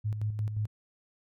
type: tone with tremolo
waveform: sine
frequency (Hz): 106.4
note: G#2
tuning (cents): +42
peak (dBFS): -27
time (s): 0.04-0.67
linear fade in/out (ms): 20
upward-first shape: square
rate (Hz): 5.7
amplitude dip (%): 50
effects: none